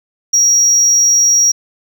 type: tone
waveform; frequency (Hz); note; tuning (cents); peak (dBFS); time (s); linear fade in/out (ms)
sine; 5680; F8; +28; -5; 0.33-1.52; 10
effects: tanh soft clip ceiling -6 dBFS + 7-bit